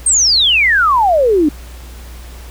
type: exponential sweep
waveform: sine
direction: down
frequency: 8770 to 282.9 Hz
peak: -8 dBFS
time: 0.06-1.49 s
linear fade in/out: 5 ms
effects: added 60 Hz sine -30 dBFS peak until 2.5 s + pink hiss -39 dBFS RMS until 2.5 s